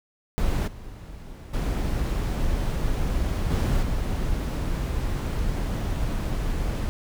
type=noise with level steps; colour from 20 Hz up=brown; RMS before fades=-23 / -39 / -25 / -22 / -26 dBFS; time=0.38-6.89 s; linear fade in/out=0 ms; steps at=0.67 / 1.53 / 3.5 / 3.82 s; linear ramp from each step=10 ms; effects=none